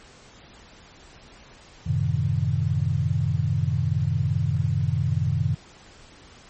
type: chord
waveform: sine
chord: F# diminished seventh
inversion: none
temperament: equal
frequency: 92.5 / 110 / 130.81 / 155.56 Hz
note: F#2 / A2 / C3 / Eb3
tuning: 0 / 0 / 0 / 0 cents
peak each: -26 / -27 / -25 / -26 dBFS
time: 1.86-5.55 s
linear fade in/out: 10 ms
effects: pink hiss -49 dBFS RMS until 6.49 s + MP3 32 kbps